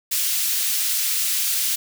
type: high-pass noise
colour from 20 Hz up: white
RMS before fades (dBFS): -22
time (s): 0.11-1.76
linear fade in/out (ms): 10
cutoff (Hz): 2600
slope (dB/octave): 12
effects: none